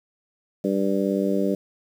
harmonic tone, 98 Hz, G2, in tune, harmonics 2 / 3 / 4 / 5 / 6, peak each -24 / -26 / -27 / -28 / -29 dBFS, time 0.64-1.55 s, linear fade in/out 5 ms, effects 8-bit

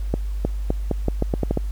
accelerating click train, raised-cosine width 2 ms, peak -7 dBFS, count 10, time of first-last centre 0.14-1.574 s, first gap 310 ms, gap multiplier 0.82, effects added 50 Hz sine -23 dBFS peak until 1.71 s + pink hiss -50 dBFS RMS until 1.71 s

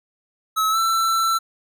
square tone with pitch glide, 1292 to 1336.8 Hz, E6 to E6, -35 to +24 cents, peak -18 dBFS, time 0.56-1.39 s, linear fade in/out 20 ms, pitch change +59 cents, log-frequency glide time 0.7-0.78 s, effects none

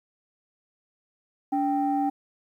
sine tone pair together, 287 / 784 Hz, D4 / G5, -40 / 0 cents, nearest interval octave + perfect fourth, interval 1740 cents, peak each -24 dBFS, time 1.52-2.1 s, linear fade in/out 10 ms, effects tanh soft clip ceiling -16 dBFS + 10-bit

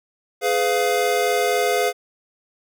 square chord, F diminished, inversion first, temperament just, 419.1 / 502.9 / 698.5 Hz, Ab4 / Cb5 / F5, +16 / +31 / 0 cents, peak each -23 dBFS, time 0.41-1.93 s, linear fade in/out 50 ms, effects none

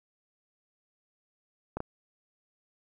clicks, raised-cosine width 1 ms, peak -19 dBFS, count 2, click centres 1.77 / 1.804 s, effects 10-bit

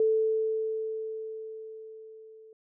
sine tone with level ramp, 440 Hz, A4, in tune, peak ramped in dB -20 to -49 dBFS, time 0-2.53 s, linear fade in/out 2 ms, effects none

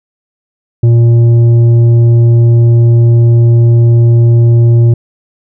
sine tone with tanh clipping, 117.3 Hz, A#2, 11 cents sharp, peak -4 dBFS, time 0.83-4.94 s, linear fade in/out 5 ms, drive 7 dB, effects none

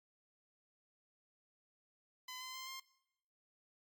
10% pulse tone with pitch steps, 1015 / 1029.2 / 1043.5 / 1058.1 Hz, B5 / C6 / C6 / C6, +47 / -29 / -5 / +19 cents, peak -37 dBFS, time 2.28-2.8 s, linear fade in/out 5 ms, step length 130 ms, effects noise-tail reverb RT60 0.8 s tail -20 dB re dry + MP3 96 kbps

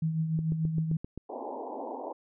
sine tone with tremolo, 160.1 Hz, D#3, 50 cents sharp, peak -24 dBFS, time 0.02-0.97 s, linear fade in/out 5 ms, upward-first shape triangle, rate 6.8 Hz, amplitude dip 55%
click train, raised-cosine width 3 ms, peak -25 dBFS, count 7, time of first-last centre 0.39-1.176 s, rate 7.63 Hz
white band-pass noise, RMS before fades -38 dBFS, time 1.29-2.13 s, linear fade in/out 10 ms, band 240 to 960 Hz, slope 96 dB/octave
effects none

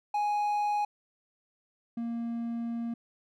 triangle tone pair in turn, 830.6 / 233.1 Hz, G#5 / A#3, 0 / 0 cents, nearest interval octave + minor seventh, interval 2200 cents, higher first, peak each -24 / -29 dBFS, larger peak first, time 0.14-0.85 / 1.97-2.94 s, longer second, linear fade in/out 5 ms, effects none

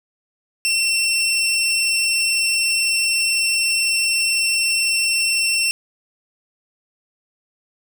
20% pulse tone, 2706 Hz, E7, 45 cents sharp, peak -12 dBFS, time 0.65-5.71 s, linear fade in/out 0 ms, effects none

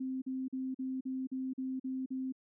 sine tone bursts, 261.1 Hz, C4, 3 cents flat, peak -34 dBFS, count 9, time 0-2.324 s, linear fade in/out 10 ms, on 220 ms, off 43 ms, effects none

